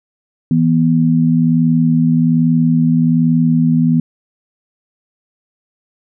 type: tone pair together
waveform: sine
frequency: 162.98 / 244.2 Hz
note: E3 / B3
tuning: -19 / -19 cents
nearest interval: perfect fifth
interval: 700 cents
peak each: -12 dBFS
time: 0.51-4 s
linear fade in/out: 2 ms
effects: none